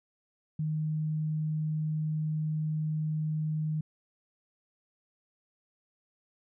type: tone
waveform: sine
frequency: 154.9 Hz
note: D#3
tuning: 7 cents flat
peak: -28 dBFS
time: 0.59-3.81 s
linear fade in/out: 5 ms
effects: none